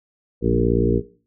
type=harmonic tone with a mistuned harmonic; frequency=58.2 Hz; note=A#1; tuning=2 cents flat; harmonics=1 / 2 / 3 / 4 / 5 / 6 / 7 / 8; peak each=-24 / -24 / -24 / -24 / -24 / -24 / -24 / -24 dBFS; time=0.41-1.02 s; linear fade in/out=50 ms; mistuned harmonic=3; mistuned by=+33 cents; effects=noise-tail reverb RT60 0.4 s tail -17 dB re dry